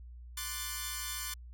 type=chord; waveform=5% pulse; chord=D dominant seventh; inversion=third; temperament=equal; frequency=1046.5 / 1174.7 / 1480 / 1760 Hz; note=C6 / D6 / F#6 / A6; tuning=0 / 0 / 0 / 0 cents; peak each=-31 dBFS; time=0.37-1.34 s; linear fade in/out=5 ms; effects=added 60 Hz sine -46 dBFS peak until 1.53 s